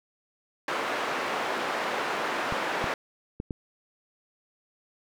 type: band-pass noise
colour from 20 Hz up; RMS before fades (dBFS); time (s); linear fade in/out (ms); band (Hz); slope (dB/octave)
white; -30; 0.68-2.94; 2; 320 to 1500; 12
type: clicks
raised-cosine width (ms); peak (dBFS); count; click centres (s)
3; -19; 4; 2.524 / 2.842 / 3.401 / 3.508
effects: none